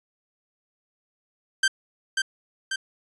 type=tone with echo; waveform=sawtooth; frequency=1566 Hz; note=G6; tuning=2 cents flat; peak=-14 dBFS; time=1.63-1.68 s; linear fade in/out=5 ms; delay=540 ms; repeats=2; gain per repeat=-4 dB; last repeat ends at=2.76 s; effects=resampled to 22050 Hz